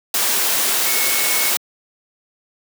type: tone in noise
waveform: sine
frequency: 2200 Hz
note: C#7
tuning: 14 cents flat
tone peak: -25 dBFS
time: 0.86-1.5 s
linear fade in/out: 2 ms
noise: white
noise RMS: -18 dBFS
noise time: 0.14-1.57 s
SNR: -10 dB
effects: high-pass 300 Hz 12 dB/octave